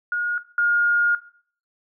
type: tone pair in turn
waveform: sine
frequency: 1436 / 1422.8 Hz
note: F6 / F6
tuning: +48 / +32 cents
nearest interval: unison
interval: 16 cents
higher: first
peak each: -20 / -16 dBFS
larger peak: second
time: 0.12-0.38 / 0.58-1.15 s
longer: second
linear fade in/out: 2 ms
effects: noise-tail reverb RT60 0.5 s tail -17 dB re dry